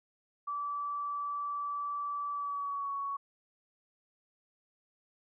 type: tone with pitch glide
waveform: sine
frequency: 1157 to 1116.9 Hz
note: D6 to C#6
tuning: -26 to +13 cents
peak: -33 dBFS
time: 0.47-3.17 s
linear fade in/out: 10 ms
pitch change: -61 cents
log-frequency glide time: 2.31-2.92 s
effects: none